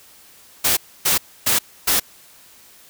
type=noise bursts; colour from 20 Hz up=white; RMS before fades=-17 dBFS; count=4; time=0.64-2 s; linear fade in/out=10 ms; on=130 ms; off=280 ms; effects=white hiss -48 dBFS RMS until 2.89 s